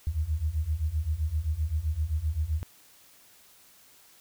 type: beating tone pair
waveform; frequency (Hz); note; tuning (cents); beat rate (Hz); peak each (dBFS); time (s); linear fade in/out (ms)
sine; 73.42 / 81.12; D2 / E2; 0 / -27; 7.7; -30 / -28; 0.07-2.63; 0
effects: white hiss -57 dBFS RMS until 4.2 s